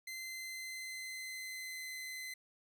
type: tone with pitch glide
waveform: sawtooth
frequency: 2068 to 2043 Hz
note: C7 to C7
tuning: -21 to -42 cents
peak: -39 dBFS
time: 0.07-2.34 s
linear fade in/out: 5 ms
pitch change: -21 cents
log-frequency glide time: 0.24-1.94 s
effects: none